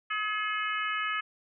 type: harmonic tone with a mistuned harmonic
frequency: 424.8 Hz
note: G#4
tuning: 39 cents sharp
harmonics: 3 / 4 / 5 / 6 / 7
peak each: -32 / -34 / -36 / -38 / -39 dBFS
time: 0.1-1.21 s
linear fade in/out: 10 ms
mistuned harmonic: 5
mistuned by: +15 cents
effects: none